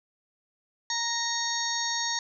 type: harmonic tone with a mistuned harmonic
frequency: 932.3 Hz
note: A#5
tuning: in tune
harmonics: 1 / 2 / 4 / 5 / 6 / 7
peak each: -34 / -34 / -34 / -34 / -34 / -34 dBFS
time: 0.9-2.19 s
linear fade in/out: 2 ms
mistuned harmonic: 5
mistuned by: -85 cents
effects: none